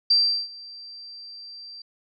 sine tone with ADSR envelope, 4699 Hz, D8, in tune, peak -14 dBFS, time 0.1-1.82 s, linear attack 8 ms, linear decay 370 ms, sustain -24 dB, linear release 4 ms, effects none

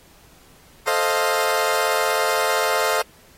20% pulse chord, F dominant seventh, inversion first, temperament equal with one note detuned, 440 / 526.3 / 622.3 / 698.5 Hz, A4 / C5 / Eb5 / F5, 0 / +10 / 0 / 0 cents, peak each -19 dBFS, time 0.87-3.02 s, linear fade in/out 5 ms, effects pink hiss -52 dBFS RMS until 3.37 s + AAC 48 kbps

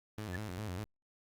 sawtooth tone with vibrato, 98.1 Hz, G2, 2 cents sharp, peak -34 dBFS, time 0.18-0.84 s, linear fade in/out 0 ms, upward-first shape square, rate 5 Hz, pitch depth 150 cents each way
sine tone with exponential growth, 1736 Hz, A6, 24 cents flat, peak -35 dBFS, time 0.29-0.36 s, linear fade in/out 5 ms, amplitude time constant 15 ms
effects Opus 24 kbps

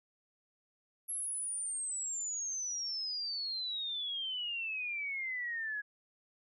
sine exponential sweep, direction down, 11310 to 1661.2 Hz, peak -35 dBFS, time 1.08-5.82 s, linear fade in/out 20 ms, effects none

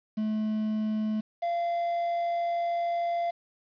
triangle tone pair in turn, 215.7 / 687.4 Hz, A3 / F5, -34 / -28 cents, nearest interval octave + minor sixth, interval 2006 cents, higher second, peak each -24 / -24 dBFS, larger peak neither, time 0.17-1.21 / 1.42-3.31 s, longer second, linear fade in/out 10 ms, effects resampled to 11025 Hz + 9-bit

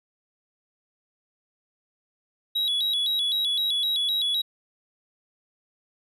triangle tone with vibrato, 3612 Hz, A7, 45 cents sharp, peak -21 dBFS, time 2.55-4.42 s, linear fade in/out 10 ms, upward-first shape square, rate 3.9 Hz, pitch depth 110 cents each way, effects none

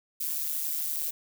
violet noise with amplitude modulation, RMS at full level -28 dBFS, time 0.2-1.11 s, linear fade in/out 10 ms, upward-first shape sine, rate 152 Hz, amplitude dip 70%, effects none

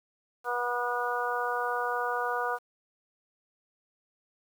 harmonic tone, 243.2 Hz, B3, 26 cents flat, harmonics 2 / 3 / 4 / 5 / 6, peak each -34 / -34 / -34 / -34 / -34 dBFS, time 0.44-2.59 s, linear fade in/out 50 ms, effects 9-bit

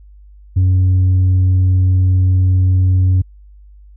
sine tone, 92.5 Hz, F#2, in tune, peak -6 dBFS, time 0.56-3.22 s, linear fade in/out 10 ms, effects tanh soft clip ceiling -8 dBFS + added 50 Hz sine -38 dBFS peak until 3.96 s

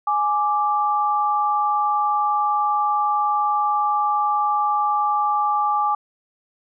sine tone pair together, 834.6 / 1174.7 Hz, G#5 / D6, +8 / 0 cents, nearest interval tritone, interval 592 cents, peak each -20 dBFS, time 0.07-5.95 s, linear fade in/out 5 ms, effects none

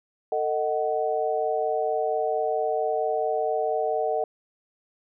sine chord, D# diminished, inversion second, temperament just, 448 / 622.3 / 746.7 Hz, A4 / D#5 / F#5, +31 / 0 / +16 cents, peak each -27 dBFS, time 0.32-4.24 s, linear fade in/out 2 ms, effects none

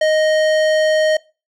sine tone with tanh clipping, 622.3 Hz, D#5, in tune, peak -14 dBFS, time 0.01-1.17 s, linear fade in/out 5 ms, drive 17 dB, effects noise-tail reverb RT60 0.3 s tail -22 dB re dry

